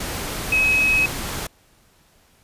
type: tone in noise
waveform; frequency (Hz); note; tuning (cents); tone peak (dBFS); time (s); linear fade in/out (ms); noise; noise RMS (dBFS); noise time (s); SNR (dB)
sine; 2552; D#7; +43; -15; 0.52-1.06; 5; pink; -28; 0-1.47; +10
effects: pink hiss -57 dBFS RMS until 2.43 s + resampled to 32000 Hz